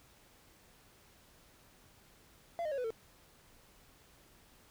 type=tone with pitch steps; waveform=triangle; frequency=681 / 613.8 / 553.1 / 498.5 / 449.3 Hz; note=F5 / D#5 / C#5 / B4 / A4; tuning=-44 / -24 / -4 / +16 / +36 cents; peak=-32 dBFS; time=2.59-2.905 s; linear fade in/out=0 ms; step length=63 ms; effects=pink hiss -63 dBFS RMS until 4.7 s